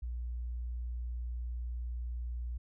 sine tone, 59.9 Hz, A#1, 48 cents sharp, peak -35 dBFS, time 0.02-2.58 s, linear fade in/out 10 ms, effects none

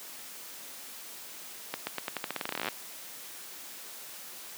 accelerating click train, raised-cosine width 0.3 ms, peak -15 dBFS, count 22, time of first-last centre 1.74-2.686 s, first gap 130 ms, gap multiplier 0.87, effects white hiss -45 dBFS RMS until 4.57 s + high-pass 200 Hz 12 dB/octave

